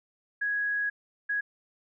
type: tone bursts at uneven times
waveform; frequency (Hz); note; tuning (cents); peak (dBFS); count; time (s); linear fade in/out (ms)
sine; 1663; G#6; +2; -26; 2; 0.41-0.9 / 1.29-1.41; 10
effects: none